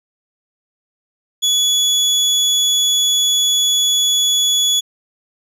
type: tone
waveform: 30% pulse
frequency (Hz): 3400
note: G#7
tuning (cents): +40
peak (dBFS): -10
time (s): 1.42-4.81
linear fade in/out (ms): 20
effects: resampled to 32000 Hz